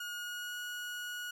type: tone with pitch glide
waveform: 30% pulse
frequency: 1439 to 1454 Hz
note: F#6 to F#6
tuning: -49 to -31 cents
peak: -36 dBFS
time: 0-1.31 s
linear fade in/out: 5 ms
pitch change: +18 cents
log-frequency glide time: 0.15-0.55 s
effects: none